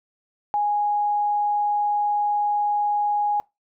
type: tone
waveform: sine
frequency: 828 Hz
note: G#5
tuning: 5 cents flat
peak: -19 dBFS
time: 0.54-3.4 s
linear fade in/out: 0 ms
effects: noise-tail reverb RT60 0.2 s tail -23 dB re dry